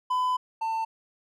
triangle tone pair in turn, 1006 / 895 Hz, B5 / A5, +32 / +29 cents, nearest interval major second, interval 203 cents, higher first, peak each -21 / -24 dBFS, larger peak first, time 0.1-0.37 / 0.61-0.85 s, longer first, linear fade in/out 10 ms, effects none

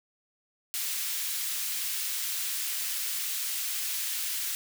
white high-pass noise, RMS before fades -32 dBFS, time 0.74-4.55 s, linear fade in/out 0 ms, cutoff 2000 Hz, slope 12 dB/octave, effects none

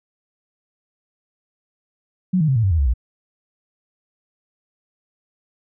sine tone with pitch steps, 184 / 156.52 / 133.15 / 113.27 / 96.35 / 81.96 / 69.72 / 59.31 Hz, F#3 / D#3 / C3 / A#2 / G2 / E2 / C#2 / A#1, -9 / +11 / +31 / -49 / -29 / -9 / +11 / +31 cents, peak -14 dBFS, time 2.33-2.938 s, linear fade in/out 10 ms, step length 76 ms, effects none

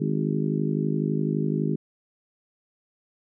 harmonic tone with a mistuned harmonic, 51.91 Hz, G#1, in tune, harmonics 3 / 4 / 5 / 6 / 7 / 8, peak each -26 / -28 / -30 / -32 / -33 / -34 dBFS, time 0-1.76 s, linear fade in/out 10 ms, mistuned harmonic 8, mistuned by -28 cents, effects none

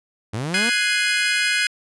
sawtooth linear sweep, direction up, 98 to 246.5 Hz, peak -20 dBFS, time 0.33-0.7 s, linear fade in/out 10 ms
30% pulse chord, Ab dominant seventh, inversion third, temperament equal, 1480 / 1661.2 / 2093 / 2489 Hz, Gb6 / Ab6 / C7 / Eb7, 0 / 0 / 0 / 0 cents, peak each -21 dBFS, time 0.54-1.67 s, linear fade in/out 2 ms
effects resampled to 24000 Hz

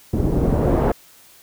pink noise with low-pass filter sweep, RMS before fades -18 dBFS, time 0.13-0.92 s, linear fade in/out 5 ms, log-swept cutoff 300 to 780 Hz, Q 1.2, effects white hiss -49 dBFS RMS until 1.42 s

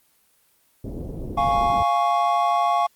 pink low-pass noise, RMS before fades -31 dBFS, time 0.84-1.83 s, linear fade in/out 5 ms, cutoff 500 Hz, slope 24 dB/octave
triangle chord, Db major, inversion first, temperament equal, 698.5 / 830.6 / 1108.7 Hz, F5 / Ab5 / Db6, 0 / 0 / 0 cents, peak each -19 / -22 / -20 dBFS, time 1.37-2.87 s, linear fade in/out 10 ms
effects white hiss -62 dBFS RMS until 2.95 s + Opus 24 kbps

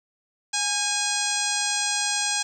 harmonic tone with a mistuned harmonic, 830.6 Hz, G#5, in tune, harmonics 1 / 2 / 3 / 4 / 5 / 6 / 7 / 8 / 9 / 10, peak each -32 / -32 / -32 / -32 / -32 / -32 / -32 / -32 / -32 / -32 dBFS, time 0.53-2.43 s, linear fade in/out 10 ms, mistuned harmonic 2, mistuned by -49 cents, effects 9-bit

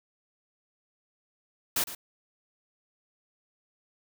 white noise with echo, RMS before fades -27 dBFS, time 1.76-1.84 s, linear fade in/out 5 ms, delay 110 ms, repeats 1, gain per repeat -13 dB, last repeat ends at 1.95 s, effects none

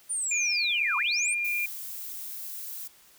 sine linear two-way sweep, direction down then up, 9397 to 951 to 9397 Hz, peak -27 dBFS, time 0.09-1.35 s, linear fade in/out 20 ms, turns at 0.97 s
sine tone, 2405 Hz, D7, 41 cents sharp, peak -26 dBFS, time 0.31-1.66 s, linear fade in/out 5 ms
violet noise, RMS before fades -38 dBFS, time 1.44-2.88 s, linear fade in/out 10 ms
effects white hiss -57 dBFS RMS until 3.18 s

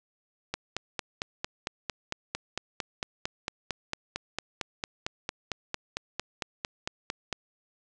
click train, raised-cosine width 0.2 ms, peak -13 dBFS, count 31, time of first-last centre 0.54-7.327 s, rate 4.42 Hz, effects resampled to 22050 Hz + 7-bit

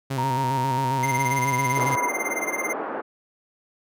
sawtooth tone with vibrato, 130.81 Hz, C3, in tune, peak -21 dBFS, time 0.1-1.96 s, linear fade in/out 10 ms, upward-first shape square, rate 7.4 Hz, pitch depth 64 cents each way
sine tone with pitch glide, 932.3 to 981.5 Hz, A#5 to B5, 0 to -11 cents, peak -23 dBFS, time 0.18-2.09 s, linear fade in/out 5 ms, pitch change +89 cents, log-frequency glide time 0.97-1.49 s
square tone with tremolo, 2093 Hz, C7, in tune, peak -24 dBFS, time 1.03-2.73 s, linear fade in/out 2 ms, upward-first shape sine, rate 18 Hz, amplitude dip 90%
pink band-pass noise, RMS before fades -30 dBFS, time 1.76-3.02 s, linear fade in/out 20 ms, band 300 to 1400 Hz, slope 24 dB/octave
effects none

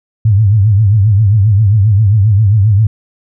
sine tone with vibrato, 103.83 Hz, G#2, in tune, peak -5 dBFS, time 0.25-2.87 s, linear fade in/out 5 ms, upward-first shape triangle, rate 7.5 Hz, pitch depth 180 cents each way, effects none

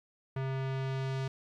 square tone with low-pass filter sweep, 133.4 Hz, C3, 34 cents sharp, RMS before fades -34 dBFS, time 0.36-1.28 s, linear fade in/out 5 ms, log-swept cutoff 2200 to 5200 Hz, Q 0.86, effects 12-bit

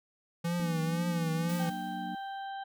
square tone with vibrato, 167.7 Hz, E3, 30 cents sharp, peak -30 dBFS, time 0.44-1.7 s, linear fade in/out 10 ms, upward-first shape triangle, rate 2 Hz, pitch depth 79 cents each way
sine chord, Gb augmented, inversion none, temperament equal with one note detuned, 185 / 233.1 / 298.3 Hz, Gb3 / Bb3 / D4, 0 / 0 / +27 cents, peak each -40 / -42 / -43 dBFS, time 0.6-2.15 s, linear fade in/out 0 ms
white noise with exponential decay, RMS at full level -44 dBFS, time 1.49-2.51 s, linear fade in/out 5 ms, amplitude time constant 220 ms
harmonic tone, 784 Hz, G5, in tune, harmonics 1 / 2 / 4 / 5, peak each -37 / -46 / -52 / -57 dBFS, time 1.59-2.64 s, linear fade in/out 10 ms
effects none

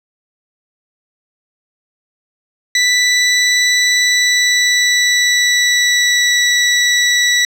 20% pulse tone with pitch glide, 1975.5 to 1953.9 Hz, B6 to B6, 0 to -19 cents, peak -5 dBFS, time 2.75-7.45 s, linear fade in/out 2 ms, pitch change -19 cents, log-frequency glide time 3.97-6.41 s, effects low-pass 9000 Hz 12 dB/octave

